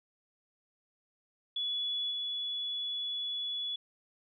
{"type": "tone with level steps", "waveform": "sine", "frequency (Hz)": 3410, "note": "G#7", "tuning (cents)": 45, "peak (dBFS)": [-31, -33], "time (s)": [1.56, 3.76], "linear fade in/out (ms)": 5, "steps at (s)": 2.1, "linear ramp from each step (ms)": 20, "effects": []}